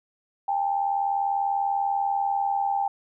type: tone pair together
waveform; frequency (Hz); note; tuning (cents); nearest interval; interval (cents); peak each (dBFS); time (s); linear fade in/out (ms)
sine; 799.9 / 880; G5 / A5; +35 / 0; major second; 165; -23 / -29; 0.48-2.88; 5
effects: none